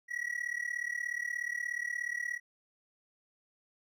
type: tone with amplitude modulation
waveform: triangle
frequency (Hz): 1926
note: B6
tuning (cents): -44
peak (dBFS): -28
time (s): 0.08-2.4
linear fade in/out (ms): 50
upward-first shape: sine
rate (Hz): 36.8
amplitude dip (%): 90
effects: none